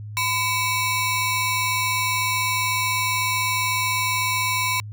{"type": "ring-modulated tone", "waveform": "sawtooth", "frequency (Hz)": 1634, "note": "G#6", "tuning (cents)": -29, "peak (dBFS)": -14, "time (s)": [0.17, 4.8], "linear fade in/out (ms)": 0, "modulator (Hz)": 624, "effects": ["added 105 Hz sine -32 dBFS peak until 4.92 s"]}